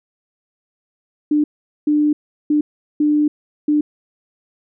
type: tone bursts at uneven times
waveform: sine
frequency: 298.3 Hz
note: D4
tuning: 27 cents sharp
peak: -12 dBFS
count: 5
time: 1.31-1.44 / 1.87-2.13 / 2.5-2.61 / 3-3.28 / 3.68-3.81 s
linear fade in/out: 5 ms
effects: none